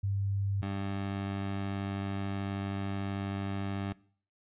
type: tone pair in turn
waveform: sine / 20% pulse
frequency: 99 / 98.53 Hz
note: G2 / G2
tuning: +18 / +9 cents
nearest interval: unison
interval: 9 cents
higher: first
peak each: -28 dBFS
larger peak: neither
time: 0.03-0.62 / 0.62-3.93 s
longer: second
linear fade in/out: 10 ms
effects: noise-tail reverb RT60 0.5 s tail -21 dB re dry + resampled to 8000 Hz